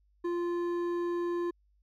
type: tone with hard clipping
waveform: sine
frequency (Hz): 347.2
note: F4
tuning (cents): -10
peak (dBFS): -31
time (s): 0.24-1.51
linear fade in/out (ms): 10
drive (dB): 8
effects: added 50 Hz sine -65 dBFS peak until 1.82 s